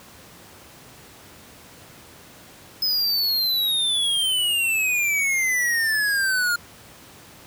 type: exponential sweep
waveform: square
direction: down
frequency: 5110 to 1410 Hz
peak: -20 dBFS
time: 2.82-6.56 s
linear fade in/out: 5 ms
effects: pink hiss -46 dBFS RMS until 7.46 s + high-pass 80 Hz 12 dB/octave